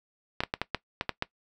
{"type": "clicks", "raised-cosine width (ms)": 0.3, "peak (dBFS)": -11, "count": 8, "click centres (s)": [0.405, 0.436, 0.539, 0.616, 0.747, 1.011, 1.093, 1.224], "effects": ["noise-tail reverb RT60 0.1 s tail -19 dB re dry"]}